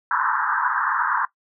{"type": "band-pass noise", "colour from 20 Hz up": "pink", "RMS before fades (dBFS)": -22, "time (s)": [0.11, 1.25], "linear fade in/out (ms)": 2, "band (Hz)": [890, 1700], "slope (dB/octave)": 96, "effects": ["noise-tail reverb RT60 0.1 s tail -17 dB re dry"]}